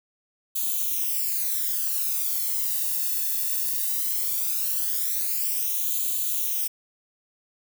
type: noise with flanger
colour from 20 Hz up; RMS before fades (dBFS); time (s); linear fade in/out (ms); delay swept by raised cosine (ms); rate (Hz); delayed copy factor
violet; -26; 0.55-6.68; 10; 0.28 to 1.13; 0.18; +0.95
effects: none